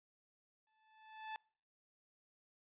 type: tone with exponential growth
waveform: sawtooth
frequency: 873 Hz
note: A5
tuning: 14 cents flat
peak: -37 dBFS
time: 0.67-1.36 s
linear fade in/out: 1 ms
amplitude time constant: 150 ms
effects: noise-tail reverb RT60 0.5 s tail -25 dB re dry + resampled to 8000 Hz